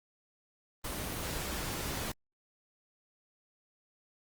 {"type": "noise", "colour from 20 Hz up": "pink", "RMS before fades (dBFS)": -37, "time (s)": [0.84, 2.12], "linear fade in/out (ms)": 5, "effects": ["Opus 24 kbps"]}